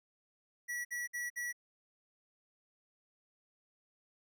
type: tone bursts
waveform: square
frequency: 1937 Hz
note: B6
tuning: 34 cents flat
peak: -37 dBFS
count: 4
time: 0.68-1.528 s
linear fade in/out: 20 ms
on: 170 ms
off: 56 ms
effects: none